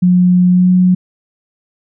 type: tone with pitch glide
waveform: sine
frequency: 180 to 182.3 Hz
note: F#3 to F#3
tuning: -47 to -25 cents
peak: -6 dBFS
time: 0.02-0.95 s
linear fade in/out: 10 ms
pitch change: +22 cents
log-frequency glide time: 0.5-0.7 s
effects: none